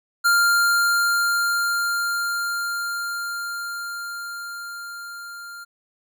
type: tone with level ramp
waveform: square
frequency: 1396.9 Hz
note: F6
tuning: in tune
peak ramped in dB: -15 to -36 dBFS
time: 0.24-5.65 s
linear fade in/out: 20 ms
effects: none